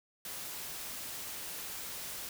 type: noise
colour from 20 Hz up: white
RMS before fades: -42 dBFS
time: 0.25-2.29 s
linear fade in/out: 2 ms
effects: none